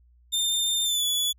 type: tone with pitch glide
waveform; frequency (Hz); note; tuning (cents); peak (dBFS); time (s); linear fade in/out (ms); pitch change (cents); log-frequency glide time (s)
sawtooth; 3607 to 3422; A7 to A7; +42 to -49; -20; 0.32-1.33; 20; -91; 0.83-1.05
effects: added 60 Hz sine -55 dBFS peak until 1.38 s